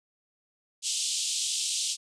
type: band-pass noise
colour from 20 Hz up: white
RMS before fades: -30 dBFS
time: 0.82-1.97 s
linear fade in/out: 50 ms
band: 2900 to 8800 Hz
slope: 48 dB/octave
effects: none